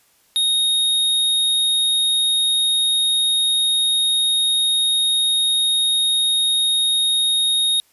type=tone; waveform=square; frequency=3729 Hz; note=A#7; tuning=in tune; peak=-16 dBFS; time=0.36-7.8 s; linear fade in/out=0 ms; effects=white hiss -58 dBFS RMS until 7.92 s + resampled to 32000 Hz